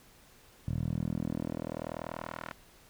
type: tone with band-pass filter sweep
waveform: 10% pulse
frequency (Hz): 40.42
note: E1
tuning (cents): -33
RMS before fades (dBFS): -36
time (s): 0.68-2.53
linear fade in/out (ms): 0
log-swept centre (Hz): 110 to 1500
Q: 1.3
effects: pink hiss -59 dBFS RMS until 2.89 s